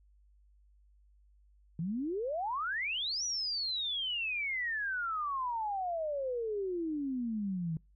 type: exponential two-way sweep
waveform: sine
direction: up then down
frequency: 155.56 to 5940 to 155.56 Hz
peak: -32 dBFS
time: 1.79-7.77 s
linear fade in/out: 2 ms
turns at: 3.24 s
effects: noise-tail reverb RT60 0.3 s tail -26 dB re dry + added 50 Hz sine -61 dBFS peak until 7.95 s